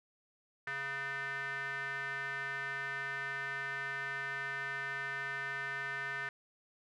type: tone with band-pass filter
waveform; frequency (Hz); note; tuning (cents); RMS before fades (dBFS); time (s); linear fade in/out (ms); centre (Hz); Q
square; 138.2; C#3; -5; -39; 0.67-6.29; 2; 1700; 6.6
effects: none